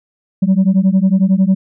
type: beating tone pair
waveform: sine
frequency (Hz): 185.2 / 196.2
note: F#3 / G3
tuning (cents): +2 / +2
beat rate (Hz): 11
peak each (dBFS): -10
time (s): 0.42-1.55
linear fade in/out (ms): 10
effects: tanh soft clip ceiling -6 dBFS